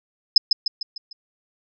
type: tone with echo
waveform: sine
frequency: 5100 Hz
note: D#8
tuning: 42 cents sharp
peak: -6 dBFS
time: 0.36-0.38 s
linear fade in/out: 5 ms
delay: 150 ms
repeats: 5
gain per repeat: -6 dB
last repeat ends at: 1.13 s
effects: none